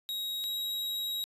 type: tone pair in turn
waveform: 45% pulse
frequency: 3802 / 3828 Hz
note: A#7 / A#7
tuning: +33 / +45 cents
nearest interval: unison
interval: 12 cents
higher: second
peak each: -33 / -32 dBFS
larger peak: second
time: 0.09-0.44 / 0.44-1.24 s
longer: second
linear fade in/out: 0 ms
effects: resampled to 32000 Hz